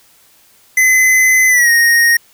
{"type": "tone with pitch glide", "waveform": "square", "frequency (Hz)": [2034, 1865.2], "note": ["C7", "A#6"], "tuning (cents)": [-50, 1], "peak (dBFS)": -8, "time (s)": [0.77, 2.17], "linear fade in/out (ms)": 5, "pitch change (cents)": -149, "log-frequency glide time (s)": [1.48, 1.7], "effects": ["white hiss -49 dBFS RMS until 2.33 s"]}